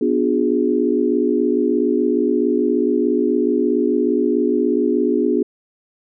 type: chord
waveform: sine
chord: B diminished seventh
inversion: none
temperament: equal with one note detuned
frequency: 246.9 / 293.7 / 358.4 / 415.3 Hz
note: B3 / D4 / F4 / Ab4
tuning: 0 / 0 / +45 / 0 cents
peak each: -20 dBFS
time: 0.01-5.43 s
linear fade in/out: 5 ms
effects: none